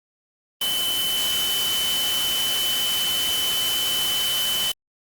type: tone in noise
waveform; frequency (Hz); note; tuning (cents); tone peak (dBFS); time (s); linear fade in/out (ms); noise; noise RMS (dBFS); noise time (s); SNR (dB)
sine; 3032; F#7; +42; -22; 0.61-4.72; 5; white; -27; 0.61-4.72; +2
effects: Opus 32 kbps